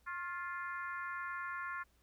harmonic tone with a mistuned harmonic, 349.2 Hz, F4, in tune, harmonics 3 / 4 / 5 / 6 / 7, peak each -43 / -43 / -45 / -52 / -59 dBFS, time 0.06-1.84 s, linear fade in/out 20 ms, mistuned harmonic 3, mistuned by +45 cents, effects added 60 Hz sine -70 dBFS peak until 2.02 s + pink hiss -74 dBFS RMS until 2.02 s

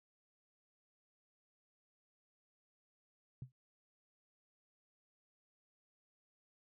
sine tone with exponential decay, 127.9 Hz, C3, 39 cents flat, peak -39 dBFS, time 3.42-3.52 s, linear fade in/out 2 ms, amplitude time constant 21 ms, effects none

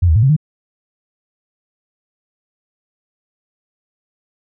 sine tone with pitch steps, 88.2 / 79 / 109.3 / 134.2 / 153.2 Hz, F2 / D#2 / A2 / C3 / D#3, +18 / +27 / -11 / +44 / -27 cents, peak -8 dBFS, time 0.02-0.365 s, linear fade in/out 10 ms, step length 69 ms, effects none

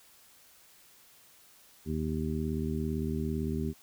harmonic tone, 77.78 Hz, D#2, in tune, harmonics 1 / 2 / 3 / 4 / 5, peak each -35 / -35 / -34 / -41 / -38 dBFS, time 1.85-3.74 s, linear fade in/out 50 ms, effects white hiss -59 dBFS RMS until 3.82 s

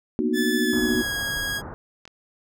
sine chord, B major seventh, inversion third, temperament equal with one note detuned, 233.1 / 246.9 / 305.6 / 370 Hz, A#3 / B3 / D#4 / F#4, 0 / 0 / -31 / 0 cents, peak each -26 dBFS, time 0.19-1.02 s, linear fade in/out 0 ms
sawtooth tone with pitch glide, 1736 to 1647.1 Hz, A6 to G#6, -24 to -15 cents, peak -22 dBFS, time 0.33-1.62 s, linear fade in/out 50 ms, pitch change -91 cents, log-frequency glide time 0.61-1.1 s
pink low-pass noise, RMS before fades -36 dBFS, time 0.73-1.74 s, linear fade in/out 0 ms, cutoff 1600 Hz, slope 48 dB/octave
clicks, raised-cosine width 0.2 ms, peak -26 dBFS, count 2, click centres 2.054 / 2.077 s
effects none

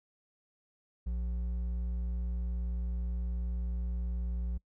triangle tone with hard clipping, 59.4 Hz, A#1, 33 cents sharp, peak -33 dBFS, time 1.06-4.58 s, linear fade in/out 10 ms, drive 9 dB, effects noise-tail reverb RT60 0.1 s tail -24 dB re dry

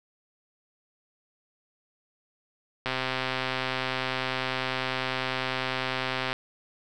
click train, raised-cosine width 0.3 ms, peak -12 dBFS, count 452, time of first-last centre 2.86-6.329 s, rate 130 Hz, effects none

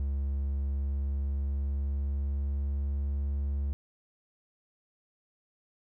triangle tone with pitch glide, 69.3 to 70.27 Hz, C#2 to C#2, 0 to +24 cents, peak -26 dBFS, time 0-3.73 s, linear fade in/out 0 ms, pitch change +24 cents, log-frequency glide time 0.71-3.29 s, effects none

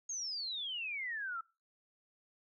sine exponential sweep, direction down, 6640 to 1300 Hz, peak -37 dBFS, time 0.09-1.41 s, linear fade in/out 5 ms, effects noise-tail reverb RT60 0.3 s tail -23 dB re dry

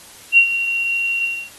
sine tone with ADSR envelope, 2751 Hz, F7, 27 cents flat, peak -5 dBFS, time 0.32-1.51 s, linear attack 54 ms, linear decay 81 ms, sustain -12 dB, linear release 280 ms, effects white hiss -42 dBFS RMS until 1.58 s + AAC 32 kbps

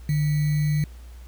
sine tone with sample-and-hold, 150.1 Hz, D3, 38 cents sharp, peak -19 dBFS, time 0.09-0.84 s, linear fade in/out 2 ms, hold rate 2100 Hz, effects added 60 Hz sine -39 dBFS peak until 1.27 s + pink hiss -55 dBFS RMS until 1.27 s

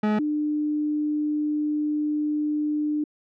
40% pulse / sine tone pair in turn, 212.1 / 300 Hz, G#3 / D4, +37 / +37 cents, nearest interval tritone, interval 600 cents, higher second, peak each -19 / -22 dBFS, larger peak first, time 0.03-0.19 / 0.19-3.04 s, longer second, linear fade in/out 5 ms, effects low-pass 2000 Hz 12 dB/octave

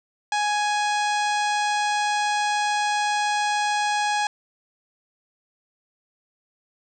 harmonic tone with a mistuned harmonic, 833 Hz, G#5, 5 cents sharp, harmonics 1 / 2 / 3 / 4 / 5 / 6 / 7 / 8 / 9 / 10, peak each -22 / -28 / -32 / -34 / -36 / -38 / -39 / -40 / -41 / -42 dBFS, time 0.32-4.27 s, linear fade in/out 2 ms, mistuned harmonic 8, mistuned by -23 cents, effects none

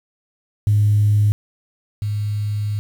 sine tone pair in turn, 104.4 / 104.4 Hz, G#2 / G#2, +10 / +10 cents, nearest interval unison, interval 0 cents, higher neither, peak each -11 / -19 dBFS, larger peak first, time 0.67-1.32 / 2.02-2.79 s, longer second, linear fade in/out 0 ms, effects tanh soft clip ceiling -7 dBFS + 7-bit

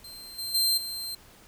sawtooth tone with level steps, 4145 Hz, C8, 17 cents flat, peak -39 / -29 / -19 / -30 dBFS, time 0.04-1.15 s, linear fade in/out 5 ms, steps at 0.38 / 0.54 / 0.77 s, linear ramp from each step 10 ms, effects pink hiss -54 dBFS RMS until 1.47 s

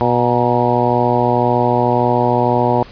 harmonic tone with a mistuned harmonic, 121.9 Hz, B2, 22 cents flat, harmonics 1 / 2 / 3 / 4 / 5 / 6 / 7 / 8, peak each -20 / -20 / -20 / -20 / -20 / -20 / -20 / -20 dBFS, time 0.01-2.83 s, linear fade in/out 0 ms, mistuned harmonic 8, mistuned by -51 cents, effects pink hiss -39 dBFS RMS until 2.91 s + resampled to 11025 Hz

